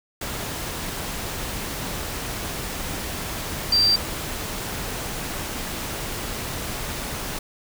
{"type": "tone in noise", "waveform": "sine", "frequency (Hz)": 4699, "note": "D8", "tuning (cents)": 0, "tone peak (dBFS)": -15, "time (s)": [3.72, 3.96], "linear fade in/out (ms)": 5, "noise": "pink", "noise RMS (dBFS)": -30, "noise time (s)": [0.21, 7.39], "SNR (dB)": 12, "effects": []}